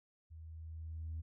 sine tone with level ramp, 80.3 Hz, E2, 45 cents flat, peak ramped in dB -49 to -37 dBFS, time 0.3-1.22 s, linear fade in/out 20 ms, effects tanh soft clip ceiling -36 dBFS

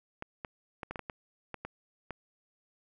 clicks, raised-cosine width 0.5 ms, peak -23 dBFS, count 10, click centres 0.224 / 0.448 / 0.832 / 0.91 / 0.958 / 0.993 / 1.098 / 1.543 / 1.65 / 2.107 s, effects none

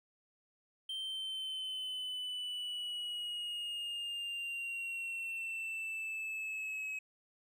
triangle exponential sweep, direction down, 3136 to 2554 Hz, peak -36 dBFS, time 0.89-6.99 s, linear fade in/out 5 ms, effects none

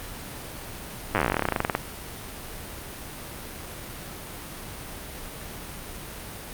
slowing click train, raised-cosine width 0.5 ms, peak -7 dBFS, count 25, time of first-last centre 1.15-1.751 s, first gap 9 ms, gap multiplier 1.08, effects pink hiss -38 dBFS RMS until 6.53 s + Opus 48 kbps

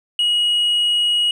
sine tone with tanh clipping, 2900 Hz, F#7, 35 cents flat, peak -15 dBFS, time 0.19-1.31 s, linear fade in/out 2 ms, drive 2 dB, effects none

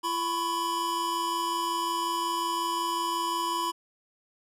square tone cluster, 340.5 / 996 / 1096 Hz, F4 / B5 / C#6, -44 / +14 / -20 cents, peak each -37 / -29 / -35 dBFS, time 0.03-3.72 s, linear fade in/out 20 ms, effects resampled to 32000 Hz

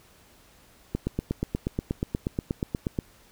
click train, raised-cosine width 3 ms, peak -13 dBFS, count 18, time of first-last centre 0.95-2.988 s, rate 8.34 Hz, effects pink hiss -57 dBFS RMS until 3.31 s

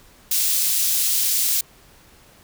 white high-pass noise, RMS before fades -20 dBFS, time 0.31-1.61 s, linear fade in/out 5 ms, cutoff 3900 Hz, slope 12 dB/octave, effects pink hiss -51 dBFS RMS until 2.43 s

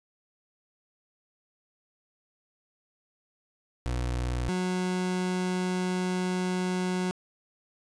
30% pulse tone pair in turn, 61.2 / 182.86 Hz, B1 / F#3, -15 / -20 cents, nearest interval octave + perfect fifth, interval 1895 cents, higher second, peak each -25 / -24 dBFS, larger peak second, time 3.86-4.49 / 4.49-7.11 s, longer second, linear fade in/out 0 ms, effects resampled to 22050 Hz + 10-bit

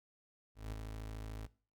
30% pulse tone with ADSR envelope, 53.6 Hz, A1, 45 cents flat, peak -36 dBFS, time 0.55-1.47 s, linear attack 170 ms, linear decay 15 ms, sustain -4 dB, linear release 12 ms, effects noise-tail reverb RT60 0.4 s tail -20 dB re dry

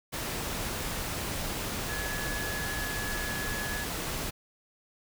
sine tone in noise, 1695 Hz, G#6, 35 cents sharp, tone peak -36 dBFS, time 1.88-3.85 s, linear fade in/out 20 ms, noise pink, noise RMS -34 dBFS, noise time 0.12-4.31 s, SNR -5 dB, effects none

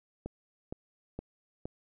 click train, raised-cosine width 2 ms, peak -24 dBFS, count 4, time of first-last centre 0.26-1.655 s, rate 2.15 Hz, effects none

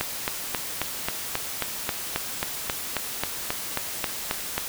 click train, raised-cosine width 0.3 ms, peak -8 dBFS, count 18, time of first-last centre 0.01-4.58 s, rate 3.72 Hz, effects white hiss -33 dBFS RMS until 4.68 s

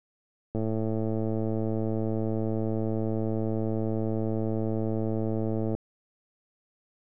click train, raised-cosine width 2 ms, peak -17 dBFS, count 573, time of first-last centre 0.55-5.75 s, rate 110 Hz, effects none

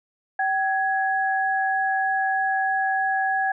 sine tone pair together, 770 / 1666.8 Hz, G5 / G#6, -31 / +6 cents, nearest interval octave + minor second, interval 1337 cents, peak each -22 / -24 dBFS, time 0.39-3.52 s, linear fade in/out 5 ms, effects none

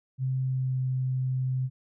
sine tone with pitch glide, 130.81 to 129.46 Hz, C3 to C3, 0 to -18 cents, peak -25 dBFS, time 0.18-1.7 s, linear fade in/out 50 ms, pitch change -18 cents, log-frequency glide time 0.42-0.79 s, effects none

